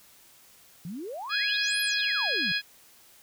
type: exponential two-way sweep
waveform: sine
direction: up then down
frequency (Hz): 155.3 to 12000 to 155.3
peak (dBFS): -34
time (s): 0.85-2.52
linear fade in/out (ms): 2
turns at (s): 1.81
type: harmonic tone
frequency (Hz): 830.6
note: G#5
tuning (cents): 0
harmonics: 2 / 3 / 4 / 5 / 6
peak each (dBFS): -29 / -31 / -32 / -33 / -34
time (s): 1.29-2.62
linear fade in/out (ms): 50
effects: white hiss -56 dBFS RMS until 3.22 s